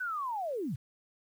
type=linear sweep; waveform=sine; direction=down; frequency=1530 to 99 Hz; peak=-32 dBFS; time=0-0.76 s; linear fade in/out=10 ms; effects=10-bit